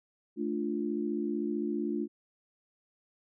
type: chord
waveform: sine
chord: D minor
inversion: second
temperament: equal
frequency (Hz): 220 / 293.7 / 349.2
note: A3 / D4 / F4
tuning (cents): 0 / 0 / 0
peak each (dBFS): -34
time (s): 0.36-2.08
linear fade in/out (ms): 50
effects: none

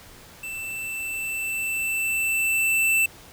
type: tone with level ramp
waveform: square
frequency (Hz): 2662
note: E7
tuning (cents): +16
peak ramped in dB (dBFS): -32 to -18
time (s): 0.43-3.06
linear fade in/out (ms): 5
effects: pink hiss -47 dBFS RMS until 3.32 s

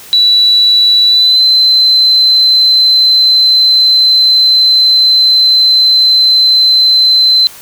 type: tone with pitch glide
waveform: sine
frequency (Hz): 3943 to 4066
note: B7 to B7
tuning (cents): -4 to +50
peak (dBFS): -4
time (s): 0.13-7.47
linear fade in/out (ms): 0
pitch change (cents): +54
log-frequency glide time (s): 1.06-1.43
effects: white hiss -33 dBFS RMS until 7.61 s

